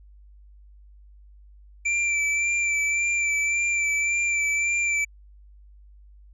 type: tone with vibrato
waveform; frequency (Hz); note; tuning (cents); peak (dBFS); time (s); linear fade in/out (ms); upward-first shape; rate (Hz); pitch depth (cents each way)
square; 2344; D7; -4; -22; 1.85-5.05; 10; sine; 1.8; 25
effects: added 50 Hz sine -47 dBFS peak until 6.33 s + resampled to 24000 Hz